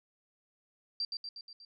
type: tone with echo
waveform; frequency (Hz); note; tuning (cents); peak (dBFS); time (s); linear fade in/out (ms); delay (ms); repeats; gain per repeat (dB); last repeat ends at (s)
sine; 4706; D8; +3; -31; 1-1.05; 2; 120; 5; -4; 1.65
effects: none